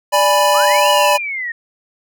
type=chord; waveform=square; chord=G# diminished; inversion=second; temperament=equal; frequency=587.3 / 830.6 / 987.8 Hz; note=D5 / G#5 / B5; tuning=0 / 0 / 0 cents; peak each=-15 / -18 / -15 dBFS; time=0.12-1.18 s; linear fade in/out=20 ms
type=linear two-way sweep; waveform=sine; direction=up then down; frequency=1109 to 2960 to 1827 Hz; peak=-20 dBFS; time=0.54-1.52 s; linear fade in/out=5 ms; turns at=0.9 s
effects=none